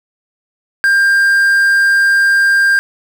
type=tone with quantisation; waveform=triangle; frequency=1595 Hz; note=G6; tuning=30 cents sharp; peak=-6 dBFS; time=0.84-2.79 s; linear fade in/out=0 ms; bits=5; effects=none